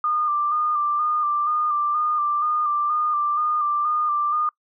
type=tone with vibrato; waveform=sine; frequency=1200 Hz; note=D6; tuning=37 cents sharp; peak=-19 dBFS; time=0.04-4.49 s; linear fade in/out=2 ms; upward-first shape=square; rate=2.1 Hz; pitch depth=29 cents each way; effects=noise-tail reverb RT60 0.1 s tail -24 dB re dry